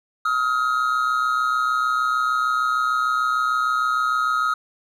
triangle tone pair together, 1270.3 / 1396.9 Hz, D#6 / F6, +36 / 0 cents, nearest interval major second, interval 164 cents, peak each -18 / -22 dBFS, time 0.25-4.54 s, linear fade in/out 5 ms, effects none

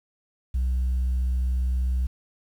sine tone, 63.2 Hz, B1, 41 cents sharp, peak -19 dBFS, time 0.54-2.07 s, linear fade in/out 10 ms, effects tanh soft clip ceiling -20 dBFS + 9-bit

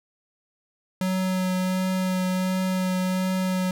square tone with vibrato, 185.6 Hz, F#3, 6 cents sharp, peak -23 dBFS, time 1.01-3.71 s, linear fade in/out 2 ms, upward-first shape triangle, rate 1.4 Hz, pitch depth 13 cents each way, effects none

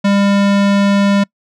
square tone, 200 Hz, G3, 35 cents sharp, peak -10 dBFS, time 0.04-1.24 s, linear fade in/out 10 ms, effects noise-tail reverb RT60 0.1 s tail -26 dB re dry + low-pass 5000 Hz 12 dB/octave

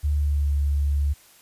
sine tone with pitch glide, 73.42 to 71.62 Hz, D2 to D2, 0 to -43 cents, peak -19 dBFS, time 0.03-1.14 s, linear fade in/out 20 ms, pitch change -43 cents, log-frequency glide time 0.13-0.51 s, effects white hiss -53 dBFS RMS until 1.41 s + resampled to 32000 Hz

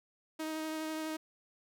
sawtooth tone with vibrato, 314.3 Hz, D#4, 18 cents sharp, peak -32 dBFS, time 0.39-1.17 s, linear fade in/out 10 ms, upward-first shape triangle, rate 12 Hz, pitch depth 15 cents each way, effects none

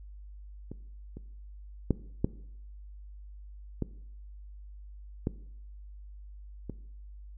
clicks, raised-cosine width 3 ms, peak -26 / -29 / -11 / -12 / -17 / -15 / -23 dBFS, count 7, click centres 0.716 / 1.17 / 1.907 / 2.245 / 3.823 / 5.271 / 6.697 s, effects noise-tail reverb RT60 0.7 s tail -18 dB re dry + added 50 Hz sine -44 dBFS peak until 7.37 s

